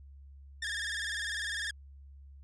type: tone with vibrato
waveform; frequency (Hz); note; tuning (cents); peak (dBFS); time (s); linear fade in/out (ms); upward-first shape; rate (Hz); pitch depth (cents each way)
sawtooth; 1729; A6; -31; -30; 0.62-1.71; 5; square; 20; 75
effects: added 69 Hz sine -49 dBFS peak until 2.43 s + resampled to 22050 Hz